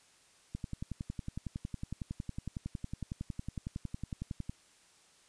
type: click train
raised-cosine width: 5 ms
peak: -25 dBFS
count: 44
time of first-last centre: 0.55-4.495 s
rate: 10.9 Hz
effects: white hiss -64 dBFS RMS until 5.28 s + resampled to 22050 Hz